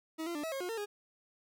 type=tone with pitch steps; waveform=40% pulse; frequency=319.5 / 342.3 / 295.4 / 646 / 541 / 359.3 / 454 / 412.5 Hz; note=D#4 / F4 / D4 / E5 / C#5 / F4 / A#4 / G#4; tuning=+46 / -35 / +10 / -35 / -42 / +49 / -46 / -12 cents; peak=-35 dBFS; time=0.18-0.86 s; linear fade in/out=20 ms; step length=85 ms; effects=none